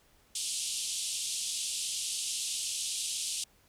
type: band-pass noise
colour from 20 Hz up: white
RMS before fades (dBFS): -35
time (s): 0.35-3.44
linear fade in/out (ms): 5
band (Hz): 2800 to 10000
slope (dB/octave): 48
effects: pink hiss -65 dBFS RMS until 3.68 s